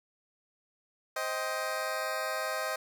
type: chord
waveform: 20% pulse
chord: C minor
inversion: none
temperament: just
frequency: 523.3 / 627.9 / 784.9 Hz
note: C5 / Eb5 / G5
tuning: 0 / +16 / +2 cents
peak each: -32 / -29 / -35 dBFS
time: 1.16-2.76 s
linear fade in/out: 5 ms
effects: none